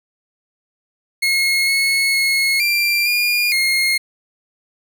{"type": "tone with pitch steps", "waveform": "30% pulse", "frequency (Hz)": [2163, 2186, 2172, 2370, 2421, 2143], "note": ["C#7", "C#7", "C#7", "D7", "D#7", "C7"], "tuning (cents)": [-43, -25, -36, 15, -48, 41], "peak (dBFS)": -12, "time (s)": [1.22, 3.98], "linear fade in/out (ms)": 10, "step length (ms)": 460, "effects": []}